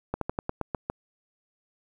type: slowing click train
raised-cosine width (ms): 1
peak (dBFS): -14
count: 8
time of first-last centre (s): 0.14-0.9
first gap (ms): 73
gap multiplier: 1.13
effects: 9-bit